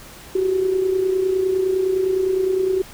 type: tone with amplitude modulation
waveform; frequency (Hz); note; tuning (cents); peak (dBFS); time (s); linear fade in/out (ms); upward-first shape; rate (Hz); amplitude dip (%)
sine; 377; F#4; +32; -14; 0.35-2.82; 5; sine; 29.8; 55
effects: pink hiss -41 dBFS RMS until 2.93 s